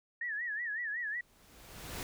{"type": "tone with vibrato", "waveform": "sine", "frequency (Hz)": 1805, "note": "A6", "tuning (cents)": 44, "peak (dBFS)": -34, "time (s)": [0.21, 1.21], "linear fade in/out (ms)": 5, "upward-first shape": "sine", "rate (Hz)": 5.4, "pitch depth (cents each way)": 140}
{"type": "noise with exponential growth", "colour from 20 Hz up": "pink", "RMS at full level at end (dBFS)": -39, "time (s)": [0.97, 2.03], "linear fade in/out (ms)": 1, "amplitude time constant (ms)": 230}
{"effects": []}